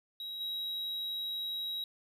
triangle tone with level steps, 3843 Hz, B7, 48 cents flat, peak -37 / -33 dBFS, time 0.2-1.84 s, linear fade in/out 2 ms, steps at 0.4 s, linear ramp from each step 10 ms, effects none

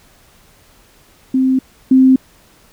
sine tone pair in turn, 261.3 / 261.3 Hz, C4 / C4, -2 / -2 cents, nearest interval unison, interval 0 cents, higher neither, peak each -10 / -5 dBFS, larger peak second, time 1.34-1.59 / 1.91-2.16 s, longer neither, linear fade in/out 5 ms, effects pink hiss -49 dBFS RMS until 2.72 s

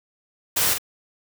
white noise with echo, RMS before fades -21 dBFS, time 0.56-0.74 s, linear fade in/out 10 ms, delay 44 ms, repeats 1, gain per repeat -6 dB, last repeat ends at 0.784 s, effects none

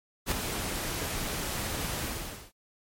pink noise with ADSR envelope, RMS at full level -26 dBFS, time 0.26-2.52 s, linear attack 53 ms, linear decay 13 ms, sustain -7 dB, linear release 500 ms, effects MP3 64 kbps

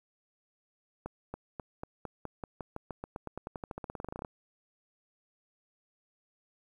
accelerating click train, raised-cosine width 1 ms, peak -24 dBFS, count 30, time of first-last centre 1.06-4.248 s, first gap 280 ms, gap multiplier 0.92, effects 10-bit

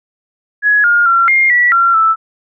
sine tone with pitch steps, 1679 / 1419 / 1366 / 2122 / 1946 / 1370 / 1319 Hz, G#6 / F6 / F6 / C7 / B6 / F6 / E6, +18 / +27 / -39 / +24 / -26 / -34 / +1 cents, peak -7 dBFS, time 0.62-2.16 s, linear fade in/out 50 ms, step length 220 ms, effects none

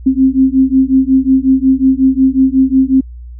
sine beating tone pair, 261.6 / 267.1 Hz, C4 / C4, 0 / +36 cents, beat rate 5.5 Hz, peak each -10 dBFS, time 0.06-3.01 s, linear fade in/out 10 ms, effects added 60 Hz sine -27 dBFS peak until 3.39 s

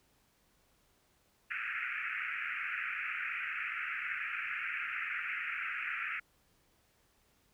white band-pass noise, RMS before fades -38 dBFS, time 1.5-6.2 s, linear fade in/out 10 ms, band 1300 to 2600 Hz, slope 96 dB/octave, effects pink hiss -71 dBFS RMS until 7.53 s

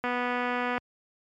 click train, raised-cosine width 0.5 ms, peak -15 dBFS, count 183, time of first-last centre 0.04-0.78 s, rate 246 Hz, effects high-pass 80 Hz 12 dB/octave + MP3 96 kbps

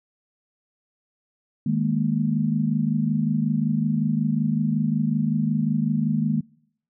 sine chord, D# suspended fourth, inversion none, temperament equal, 155.56 / 207.7 / 233.1 Hz, D#3 / G#3 / A#3, 0 / 0 / 0 cents, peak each -24 dBFS, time 1.66-6.41 s, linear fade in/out 5 ms, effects noise-tail reverb RT60 0.7 s tail -25 dB re dry

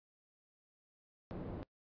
white low-pass noise, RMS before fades -44 dBFS, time 1.31-1.63 s, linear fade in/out 0 ms, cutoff 310 Hz, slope 12 dB/octave, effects noise-tail reverb RT60 0.1 s tail -23 dB re dry + resampled to 11025 Hz

